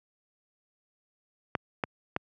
clicks, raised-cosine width 0.5 ms, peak -12 dBFS, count 3, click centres 1.552 / 1.838 / 2.164 s, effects high-pass 100 Hz 12 dB/octave

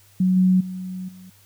sine tone with level steps, 185 Hz, F#3, in tune, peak -15 / -13 / -28 / -40 dBFS, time 0.2-1.3 s, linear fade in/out 5 ms, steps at 0.36 / 0.6 / 1.08 s, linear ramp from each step 10 ms, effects added 99 Hz sine -55 dBFS peak until 1.45 s + white hiss -55 dBFS RMS until 1.45 s

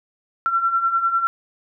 sine beating tone pair, 1349 / 1359 Hz, E6 / F6, +40 / -48 cents, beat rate 10 Hz, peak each -24 / -18 dBFS, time 0.46-1.27 s, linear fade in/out 0 ms, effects none

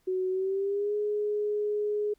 sine tone with pitch glide, 372 to 417.6 Hz, F#4 to G#4, +9 to +10 cents, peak -26 dBFS, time 0.07-2.14 s, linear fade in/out 10 ms, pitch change +201 cents, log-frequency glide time 0.3-0.95 s, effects pink hiss -71 dBFS RMS until 2.18 s

